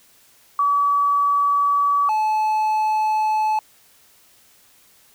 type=tone pair in turn; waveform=sine / triangle; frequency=1143 / 863.4 Hz; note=D6 / A5; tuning=-47 / -33 cents; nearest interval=perfect fourth; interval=486 cents; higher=first; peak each=-15 dBFS; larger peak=neither; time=0.59-2.09 / 2.09-3.59 s; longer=neither; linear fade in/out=2 ms; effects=white hiss -54 dBFS RMS until 5.14 s